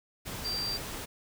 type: tone in noise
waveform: sine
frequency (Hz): 4708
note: D8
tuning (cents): +3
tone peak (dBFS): -31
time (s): 0.44-0.78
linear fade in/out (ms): 20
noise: pink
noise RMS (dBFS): -39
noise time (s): 0.25-1.06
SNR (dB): +5
effects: none